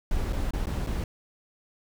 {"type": "noise with dropouts", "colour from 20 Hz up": "brown", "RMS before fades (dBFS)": -28, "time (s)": [0.11, 1.04], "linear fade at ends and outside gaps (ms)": 2, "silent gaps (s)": [[0.326, 0.33], [0.508, 0.534], [0.658, 0.669], [0.866, 0.87]], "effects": []}